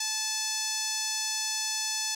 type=tone with band-pass filter; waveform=sawtooth; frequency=870 Hz; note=A5; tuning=20 cents flat; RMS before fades=-31 dBFS; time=0-2.15 s; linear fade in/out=5 ms; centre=6000 Hz; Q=2.3; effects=none